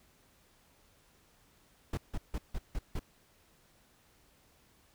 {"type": "noise bursts", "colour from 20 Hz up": "brown", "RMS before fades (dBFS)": -34, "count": 6, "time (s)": [1.93, 2.994], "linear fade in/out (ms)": 5, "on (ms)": 44, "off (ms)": 160, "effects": ["pink hiss -66 dBFS RMS until 4.94 s"]}